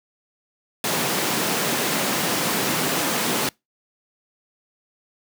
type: high-pass noise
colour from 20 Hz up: pink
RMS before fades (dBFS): -23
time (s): 0.84-3.49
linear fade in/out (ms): 2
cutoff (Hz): 160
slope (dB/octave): 24
effects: noise-tail reverb RT60 0.2 s tail -26 dB re dry